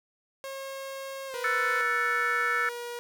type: tone with pitch glide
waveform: sawtooth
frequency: 541 to 507.7 Hz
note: C#5 to B4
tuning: -42 to +48 cents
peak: -32 dBFS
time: 0.44-1.81 s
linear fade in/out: 0 ms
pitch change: -110 cents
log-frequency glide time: 1.27-1.39 s
type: tone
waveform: sawtooth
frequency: 479 Hz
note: A#4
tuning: 47 cents sharp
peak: -31 dBFS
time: 1.34-2.99 s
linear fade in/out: 0 ms
type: chord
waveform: sine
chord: F# minor seventh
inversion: third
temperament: equal with one note detuned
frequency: 1329.2 / 1480 / 1760 / 2217 Hz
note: E6 / F#6 / A6 / C#7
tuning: +14 / 0 / 0 / 0 cents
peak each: -29 / -31 / -29 / -33 dBFS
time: 1.44-2.69 s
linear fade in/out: 2 ms
effects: none